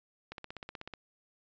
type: click train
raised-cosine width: 0.3 ms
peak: -26 dBFS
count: 11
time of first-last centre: 0.32-0.937 s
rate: 16.2 Hz
effects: resampled to 16000 Hz